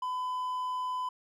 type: tone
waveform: triangle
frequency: 1007 Hz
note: B5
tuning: 33 cents sharp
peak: -29 dBFS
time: 0.02-1.09 s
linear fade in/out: 5 ms
effects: none